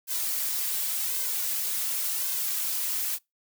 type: noise with flanger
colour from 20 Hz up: blue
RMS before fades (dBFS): -29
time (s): 0.07-3.19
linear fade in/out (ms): 50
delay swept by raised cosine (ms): 1.9 to 4.2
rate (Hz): 0.9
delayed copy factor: +0.85
effects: noise-tail reverb RT60 0.2 s tail -25 dB re dry